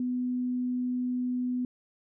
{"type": "tone", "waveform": "sine", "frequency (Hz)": 249.3, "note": "B3", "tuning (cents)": 16, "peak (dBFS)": -27, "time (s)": [0, 1.65], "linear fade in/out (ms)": 2, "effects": []}